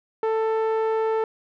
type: tone with low-pass filter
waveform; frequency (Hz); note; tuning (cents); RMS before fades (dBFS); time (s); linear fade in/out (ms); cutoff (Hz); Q
sawtooth; 442.9; A4; +11; -23; 0.23-1.24; 2; 1100; 0.73
effects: none